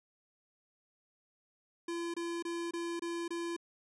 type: tone bursts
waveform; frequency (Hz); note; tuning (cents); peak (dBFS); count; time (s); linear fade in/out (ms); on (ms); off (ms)
square; 340.1; F4; -46; -36; 6; 1.88-3.565; 5; 260; 25
effects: resampled to 24000 Hz